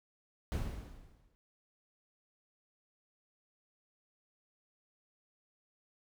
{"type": "noise with exponential decay", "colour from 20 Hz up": "brown", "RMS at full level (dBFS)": -32, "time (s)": [0.52, 1.35], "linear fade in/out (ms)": 0, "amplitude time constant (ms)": 180, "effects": []}